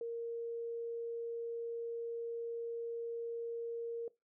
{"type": "tone", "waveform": "sine", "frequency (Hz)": 465.3, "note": "A#4", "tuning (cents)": -3, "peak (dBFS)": -37, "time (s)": [0.01, 4.08], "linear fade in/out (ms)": 2, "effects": ["noise-tail reverb RT60 0.2 s tail -20 dB re dry"]}